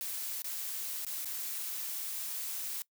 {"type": "noise with dropouts", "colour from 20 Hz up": "blue", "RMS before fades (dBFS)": -38, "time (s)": [0.01, 2.82], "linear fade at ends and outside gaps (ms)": 0, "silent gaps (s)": [[0.42, 0.444], [1.049, 1.066], [1.247, 1.256]], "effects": ["noise-tail reverb RT60 0.1 s tail -21 dB re dry"]}